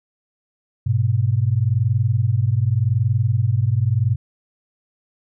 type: tone pair together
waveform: sine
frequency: 102.6 / 123.47 Hz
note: G#2 / B2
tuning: -21 / 0 cents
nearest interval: minor third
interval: 321 cents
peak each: -18 dBFS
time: 0.86-4.16 s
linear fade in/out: 10 ms
effects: none